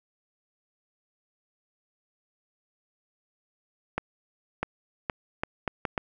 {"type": "accelerating click train", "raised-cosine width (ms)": 0.5, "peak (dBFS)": -12, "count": 7, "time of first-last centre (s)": [3.98, 5.978], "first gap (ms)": 650, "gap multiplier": 0.72, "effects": []}